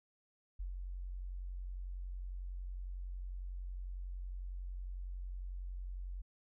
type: tone with ADSR envelope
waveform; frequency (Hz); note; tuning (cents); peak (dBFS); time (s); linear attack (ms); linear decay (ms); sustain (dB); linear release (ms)
sine; 45.48; F#1; -29; -37; 0.59-6.22; 12; 120; -3; 11
effects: none